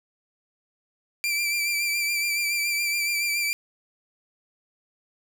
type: tone with vibrato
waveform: sawtooth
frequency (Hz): 2349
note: D7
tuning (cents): 0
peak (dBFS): -20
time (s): 1.24-3.53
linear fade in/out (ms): 0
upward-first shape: sine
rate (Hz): 7.1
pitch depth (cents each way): 33
effects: none